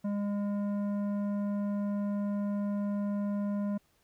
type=tone with tanh clipping; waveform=sine; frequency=203.5 Hz; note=G#3; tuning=35 cents flat; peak=-31 dBFS; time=0.04-3.78 s; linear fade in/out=10 ms; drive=11 dB; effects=pink hiss -70 dBFS RMS until 4.03 s